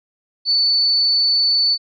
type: tone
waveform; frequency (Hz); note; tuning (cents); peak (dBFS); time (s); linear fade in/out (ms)
sine; 4487; C#8; +20; -13; 0.45-1.78; 50
effects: none